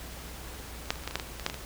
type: clicks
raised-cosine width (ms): 0.2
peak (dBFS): -29 / -8 / -26 / -25 / -15 / -21 / -10 / -16 / -20 / -9 / -16 / -20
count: 12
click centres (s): 0.857 / 0.905 / 0.957 / 1.037 / 1.076 / 1.11 / 1.156 / 1.198 / 1.397 / 1.464 / 1.499 / 1.543
effects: added 60 Hz sine -44 dBFS peak until 1.65 s + pink hiss -44 dBFS RMS until 1.65 s